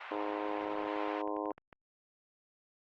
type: band-pass noise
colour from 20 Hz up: pink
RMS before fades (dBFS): -45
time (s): 0-1.22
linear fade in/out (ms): 10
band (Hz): 770 to 2700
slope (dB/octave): 24
type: harmonic tone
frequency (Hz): 103.83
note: G#2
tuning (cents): 0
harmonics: 3 / 4 / 5 / 6 / 7 / 8 / 9 / 10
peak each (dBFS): -39 / -41 / -41 / -44 / -44 / -47 / -43 / -43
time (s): 0.11-1.52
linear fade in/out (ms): 5
type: clicks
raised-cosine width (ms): 0.5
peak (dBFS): -36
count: 8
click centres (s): 0.962 / 1.079 / 1.276 / 1.366 / 1.457 / 1.507 / 1.58 / 1.728
effects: Opus 24 kbps